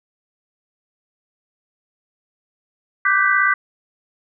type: chord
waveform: sine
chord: G major seventh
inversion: second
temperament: equal with one note detuned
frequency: 1174.7 / 1511.1 / 1568 / 1975.5 Hz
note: D6 / F#6 / G6 / B6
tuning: 0 / +36 / 0 / 0 cents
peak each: -19 dBFS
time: 3.05-3.54 s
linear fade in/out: 5 ms
effects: none